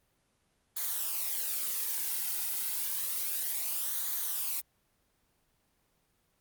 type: noise with flanger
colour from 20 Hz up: blue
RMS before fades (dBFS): -33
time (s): 0.76-4.61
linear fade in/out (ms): 10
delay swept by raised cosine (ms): 0.37 to 1.77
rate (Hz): 0.3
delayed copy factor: -0.65
effects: pink hiss -73 dBFS RMS until 6.4 s + Opus 24 kbps